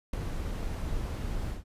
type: noise with ADSR envelope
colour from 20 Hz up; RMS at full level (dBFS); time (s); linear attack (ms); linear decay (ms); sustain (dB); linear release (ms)
brown; -26; 0.13-1.64; 6; 3; -7; 140
effects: resampled to 32000 Hz